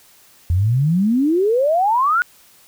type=exponential sweep; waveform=sine; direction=up; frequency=82.41 to 1480 Hz; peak=-13 dBFS; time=0.5-2.22 s; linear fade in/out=0 ms; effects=white hiss -50 dBFS RMS until 2.67 s